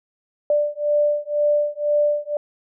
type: beating tone pair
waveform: sine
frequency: 589 / 591 Hz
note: D5 / D5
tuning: +5 / +11 cents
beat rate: 2 Hz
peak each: -20 / -20 dBFS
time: 0.5-2.37 s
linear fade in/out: 2 ms
effects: none